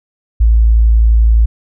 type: tone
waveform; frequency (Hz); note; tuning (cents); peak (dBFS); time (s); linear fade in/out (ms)
sine; 55.8; A1; +25; -5; 0.4-1.46; 10
effects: none